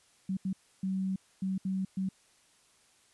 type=tone bursts at uneven times; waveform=sine; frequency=190 Hz; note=F#3; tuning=46 cents sharp; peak=-29 dBFS; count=6; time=0.29-0.37 / 0.45-0.53 / 0.83-1.16 / 1.42-1.58 / 1.65-1.85 / 1.97-2.09 s; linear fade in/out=5 ms; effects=white hiss -65 dBFS RMS until 3.13 s + resampled to 24000 Hz